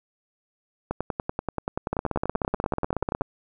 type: two click trains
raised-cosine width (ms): 1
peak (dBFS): -12 / -11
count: 25 / 22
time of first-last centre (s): 0.91-3.218 / 1.93-3.21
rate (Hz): 10.4 / 16.4
effects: none